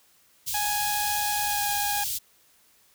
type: band-stop noise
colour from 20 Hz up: white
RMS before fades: -30 dBFS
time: 0.46-2.19 s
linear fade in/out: 20 ms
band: 130 to 3200 Hz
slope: 24 dB/octave
type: tone with pitch glide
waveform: sawtooth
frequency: 830.6 to 821.1 Hz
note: G#5 to G#5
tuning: 0 to -20 cents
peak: -23 dBFS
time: 0.54-2.04 s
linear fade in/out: 5 ms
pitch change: -20 cents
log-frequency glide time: 1.42-1.69 s
effects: white hiss -61 dBFS RMS until 2.94 s